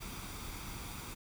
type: noise with comb filter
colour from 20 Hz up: pink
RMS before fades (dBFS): -44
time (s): 0-1.15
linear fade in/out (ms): 20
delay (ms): 0.85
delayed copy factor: +0.5
effects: none